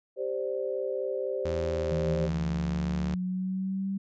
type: chord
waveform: sine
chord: G suspended fourth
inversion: none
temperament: equal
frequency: 392 / 523.3 / 587.3 Hz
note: G4 / C5 / D5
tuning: 0 / 0 / 0 cents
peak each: -33 / -31 / -36 dBFS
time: 0.16-2.3 s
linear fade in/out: 50 ms
type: tone with pitch glide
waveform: sawtooth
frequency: 82.41 to 74.27 Hz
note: E2 to D2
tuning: 0 to +20 cents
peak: -28 dBFS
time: 1.45-3.15 s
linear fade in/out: 5 ms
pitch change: -180 cents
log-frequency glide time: 1.68-2.5 s
type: linear sweep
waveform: sine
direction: up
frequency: 160 to 196 Hz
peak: -28 dBFS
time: 1.91-3.98 s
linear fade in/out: 10 ms
effects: resampled to 16000 Hz